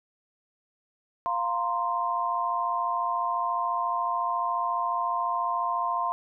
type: chord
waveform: sine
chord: F suspended fourth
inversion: none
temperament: equal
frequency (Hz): 698.5 / 932.3 / 1046.5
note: F5 / Bb5 / C6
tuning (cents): 0 / 0 / 0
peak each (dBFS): -31 / -31 / -27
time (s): 1.26-6.12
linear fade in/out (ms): 0
effects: none